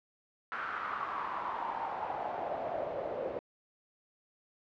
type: noise with band-pass filter sweep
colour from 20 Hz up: pink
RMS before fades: -37 dBFS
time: 0.52-3.39 s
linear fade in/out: 0 ms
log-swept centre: 1400 to 510 Hz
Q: 4.8
effects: low-pass 3000 Hz 12 dB/octave